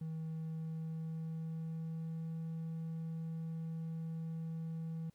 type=tone with pitch glide; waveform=triangle; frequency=160 to 162.61 Hz; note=D#3 to E3; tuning=+49 to -23 cents; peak=-36 dBFS; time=0.01-5.1 s; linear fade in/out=5 ms; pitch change=+28 cents; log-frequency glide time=0.29-2.37 s; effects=tanh soft clip ceiling -32 dBFS + pink hiss -75 dBFS RMS until 5.14 s